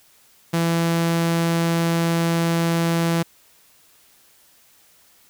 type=tone; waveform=sawtooth; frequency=167.3 Hz; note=E3; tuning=26 cents sharp; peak=-14 dBFS; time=0.53-3.23 s; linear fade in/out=10 ms; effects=white hiss -55 dBFS RMS until 5.29 s